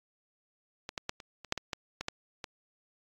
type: clicks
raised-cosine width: 0.2 ms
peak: -21 / -17 / -15 / -28 / -28 / -10 / -18 / -16 / -18 / -15 / -21 dBFS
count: 11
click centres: 0.891 / 0.978 / 1.094 / 1.202 / 1.447 / 1.524 / 1.577 / 1.732 / 2.01 / 2.084 / 2.442 s
effects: AAC 64 kbps